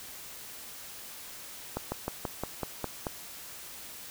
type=slowing click train; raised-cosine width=1 ms; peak=-17 dBFS; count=8; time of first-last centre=1.77-3.068 s; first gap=150 ms; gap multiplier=1.07; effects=white hiss -45 dBFS RMS until 4.1 s